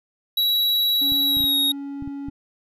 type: tone with pitch glide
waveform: square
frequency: 3895 to 3760 Hz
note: B7 to A#7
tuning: -25 to +14 cents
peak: -18 dBFS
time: 0.37-1.72 s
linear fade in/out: 5 ms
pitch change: -61 cents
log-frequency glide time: 1.25-1.56 s
type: tone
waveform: triangle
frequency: 280 Hz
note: C#4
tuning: 18 cents sharp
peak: -27 dBFS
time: 1.01-2.3 s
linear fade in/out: 10 ms
type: clicks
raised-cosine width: 5 ms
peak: -23 dBFS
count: 7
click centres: 1.121 / 1.37 / 1.405 / 1.441 / 2.024 / 2.076 / 2.285 s
effects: none